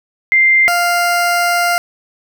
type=tone pair in turn; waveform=sine / 20% pulse; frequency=2093 / 698.5 Hz; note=C7 / F5; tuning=0 / 0 cents; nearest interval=octave + perfect fifth; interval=1900 cents; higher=first; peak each=-7 dBFS; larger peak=neither; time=0.32-0.68 / 0.68-1.78 s; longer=second; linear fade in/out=0 ms; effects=none